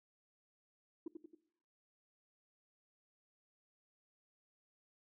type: tone with echo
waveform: sine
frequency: 329 Hz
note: E4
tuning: 3 cents flat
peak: -38 dBFS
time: 1.06-1.08 s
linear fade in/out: 5 ms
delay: 90 ms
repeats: 3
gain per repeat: -5 dB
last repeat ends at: 1.35 s
effects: noise-tail reverb RT60 0.8 s tail -20 dB re dry + tanh soft clip ceiling -37 dBFS